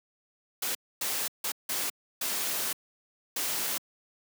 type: noise bursts at uneven times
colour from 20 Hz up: white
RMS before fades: -31 dBFS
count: 6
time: 0.62-0.75 / 1.01-1.28 / 1.44-1.52 / 1.69-1.9 / 2.21-2.73 / 3.36-3.78 s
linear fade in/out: 5 ms
effects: high-pass 200 Hz 12 dB/octave